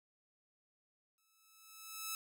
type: tone with exponential growth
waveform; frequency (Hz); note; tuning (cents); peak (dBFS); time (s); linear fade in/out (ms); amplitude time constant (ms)
5% pulse; 1304; E6; -19; -26; 1.18-2.15; 1; 210
effects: none